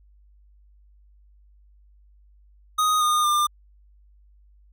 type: tone with pitch steps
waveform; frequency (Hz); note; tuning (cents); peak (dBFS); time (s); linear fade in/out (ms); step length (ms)
square; 1247 / 1222 / 1197.6; D#6 / D#6 / D6; +3 / -32 / +33; -19; 2.78-3.47; 10; 230
effects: added 50 Hz sine -52 dBFS peak until 4.72 s